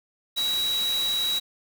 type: tone in noise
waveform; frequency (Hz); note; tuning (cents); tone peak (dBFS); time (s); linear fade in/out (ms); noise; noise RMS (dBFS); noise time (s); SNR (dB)
sine; 3879; B7; -32; -23; 0.36-1.4; 20; white; -34; 0.36-1.4; +8
effects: none